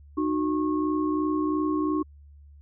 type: tone cluster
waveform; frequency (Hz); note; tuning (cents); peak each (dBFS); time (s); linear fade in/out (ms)
sine; 304.9 / 367.8 / 1090; D#4 / F#4 / C#6; -35 / -10 / -29; -24 / -30 / -32; 0.17-2.03; 10
effects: added 72 Hz sine -47 dBFS peak until 2.61 s

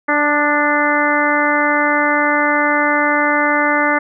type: harmonic tone with a mistuned harmonic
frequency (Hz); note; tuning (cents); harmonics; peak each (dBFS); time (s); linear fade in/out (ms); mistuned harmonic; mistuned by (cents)
293.7; D4; 0; 1 / 2 / 3 / 4 / 5 / 6 / 7; -20 / -20 / -20 / -20 / -20 / -20 / -20; 0.08-3.99; 10; 4; +19
effects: none

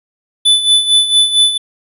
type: tone with tremolo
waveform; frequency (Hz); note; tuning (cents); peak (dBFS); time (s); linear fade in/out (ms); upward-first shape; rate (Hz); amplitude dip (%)
square; 3493; A7; -13; -6; 0.45-1.58; 10; sine; 4.4; 70
effects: resampled to 32000 Hz

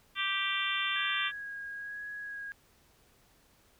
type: harmonic tone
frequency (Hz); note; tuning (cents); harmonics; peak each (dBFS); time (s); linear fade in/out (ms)
392; G4; 0; 3 / 4 / 5 / 6 / 7 / 8 / 9; -37 / -37 / -37 / -37 / -37 / -37 / -37; 0.15-1.32; 50
type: tone with vibrato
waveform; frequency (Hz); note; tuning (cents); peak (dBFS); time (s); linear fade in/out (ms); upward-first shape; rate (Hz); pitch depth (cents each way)
sine; 1652; G#6; -10; -38; 0.96-2.52; 0; sine; 1.1; 18
effects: pink hiss -65 dBFS RMS until 3.79 s

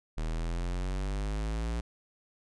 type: exponential sweep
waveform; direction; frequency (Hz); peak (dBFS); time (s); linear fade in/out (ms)
square; up; 38.89 to 58.27; -31; 0.17-1.81; 10
effects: resampled to 22050 Hz

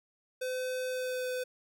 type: tone with pitch glide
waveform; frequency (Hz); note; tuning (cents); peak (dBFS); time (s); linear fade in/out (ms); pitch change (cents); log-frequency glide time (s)
square; 510 to 505; C5 to B4; -44 to +39; -33; 0.41-1.44; 10; -17; 0.9-1.3
effects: none

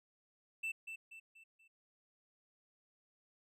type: tone with echo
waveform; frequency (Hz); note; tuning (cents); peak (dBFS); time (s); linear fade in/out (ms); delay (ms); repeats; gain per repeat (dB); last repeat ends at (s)
triangle; 2662; E7; +16; -35; 0.63-0.72; 10; 240; 4; -7; 1.68
effects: none

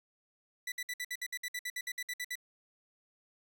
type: tone bursts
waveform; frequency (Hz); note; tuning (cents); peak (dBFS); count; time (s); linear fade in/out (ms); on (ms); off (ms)
sawtooth; 1975.5; B6; 0; -32; 16; 0.67-2.355; 5; 50; 59
effects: none

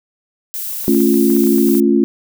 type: noise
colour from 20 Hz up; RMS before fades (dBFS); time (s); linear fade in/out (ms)
violet; -24; 0.54-1.8; 0
type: clicks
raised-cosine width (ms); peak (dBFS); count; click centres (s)
0.5; -22; 11; 0.843 / 0.947 / 1.004 / 1.142 / 1.302 / 1.366 / 1.437 / 1.471 / 1.583 / 1.691 / 1.749
type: chord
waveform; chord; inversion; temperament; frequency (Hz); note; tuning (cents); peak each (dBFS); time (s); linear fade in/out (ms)
sine; A augmented; none; equal; 220 / 277.2 / 349.2; A3 / C#4 / E#4; 0 / 0 / 0; -14; 0.88-2.04; 0
effects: none

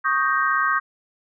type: chord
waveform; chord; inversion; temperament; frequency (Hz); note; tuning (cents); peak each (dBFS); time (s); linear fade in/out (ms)
sine; Eb dominant seventh; third; equal; 1108.7 / 1244.5 / 1568 / 1864.7; Db6 / Eb6 / G6 / Bb6; 0 / 0 / 0 / 0; -23 / -23 / -22 / -27; 0.04-0.8; 20
effects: none

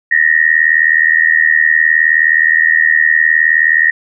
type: tone with amplitude modulation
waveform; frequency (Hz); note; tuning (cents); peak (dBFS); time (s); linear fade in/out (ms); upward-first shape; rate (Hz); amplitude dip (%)
sine; 1864.7; A#6; 0; -3; 0.11-3.91; 10; sine; 79.3; 95
effects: none

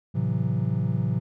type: chord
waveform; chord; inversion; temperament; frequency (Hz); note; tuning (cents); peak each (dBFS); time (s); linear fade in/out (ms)
triangle; F# half-diminished seventh; first; just; 111 / 133.2 / 166.5 / 185; A2 / C3 / E3 / F#3; +16 / +31 / +18 / 0; -25 / -25 / -27 / -28; 0.14-1.2; 20
effects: none

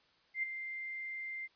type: tone with ADSR envelope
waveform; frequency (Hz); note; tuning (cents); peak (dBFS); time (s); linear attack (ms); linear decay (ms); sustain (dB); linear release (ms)
sine; 2093; C7; 0; -30; 0.34-1.48; 89; 12; -9; 32
effects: white hiss -69 dBFS RMS until 1.55 s + resampled to 11025 Hz

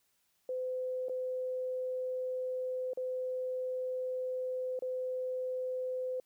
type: tone with dropouts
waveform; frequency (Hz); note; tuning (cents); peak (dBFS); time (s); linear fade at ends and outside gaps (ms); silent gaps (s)
sine; 510; C5; -44; -33; 0.49-6.2; 2; 1.085-1.095 / 2.934-2.973 / 4.791-4.822
effects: white hiss -75 dBFS RMS until 6.25 s

